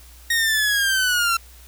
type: linear sweep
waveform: sawtooth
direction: down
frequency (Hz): 1873 to 1346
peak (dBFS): -14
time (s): 0.3-1.37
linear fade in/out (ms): 5
effects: added 60 Hz sine -44 dBFS peak until 1.67 s + white hiss -49 dBFS RMS until 1.67 s